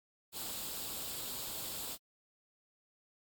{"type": "noise with comb filter", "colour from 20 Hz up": "white", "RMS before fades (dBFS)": -41, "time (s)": [0.32, 1.98], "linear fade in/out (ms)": 50, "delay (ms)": 0.25, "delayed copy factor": 0.55, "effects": ["MP3 96 kbps"]}